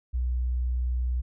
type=tone; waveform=sine; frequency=61.74 Hz; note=B1; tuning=in tune; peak=-24 dBFS; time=0.13-1.22 s; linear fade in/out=20 ms; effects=none